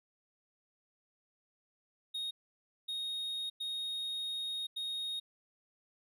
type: tone bursts at uneven times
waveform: triangle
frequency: 3729 Hz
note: A#7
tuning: in tune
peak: -34 dBFS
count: 4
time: 2.14-2.31 / 2.88-3.5 / 3.6-4.67 / 4.76-5.2 s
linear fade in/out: 10 ms
effects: none